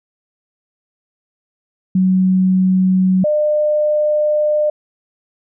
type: tone pair in turn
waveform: sine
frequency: 186.5 / 602.1 Hz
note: F#3 / D5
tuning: +14 / +43 cents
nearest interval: octave + minor sixth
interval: 2029 cents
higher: second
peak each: -10 / -12 dBFS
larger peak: first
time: 1.95-3.24 / 3.24-4.7 s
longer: second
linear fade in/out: 5 ms
effects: none